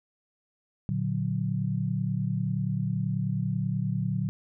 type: chord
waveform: sine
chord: Bb augmented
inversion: none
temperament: equal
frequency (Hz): 116.54 / 146.83 / 185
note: Bb2 / D3 / F#3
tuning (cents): 0 / 0 / 0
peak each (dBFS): -30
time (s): 0.89-4.29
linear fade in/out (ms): 0
effects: none